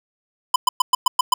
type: tone bursts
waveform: square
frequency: 1008 Hz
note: B5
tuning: 35 cents sharp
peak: -12 dBFS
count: 7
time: 0.54-1.34 s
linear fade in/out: 5 ms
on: 20 ms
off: 110 ms
effects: none